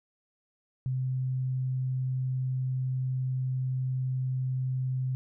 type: tone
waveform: sine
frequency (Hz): 129.4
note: C3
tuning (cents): -19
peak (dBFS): -27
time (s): 0.86-5.15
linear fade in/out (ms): 0
effects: none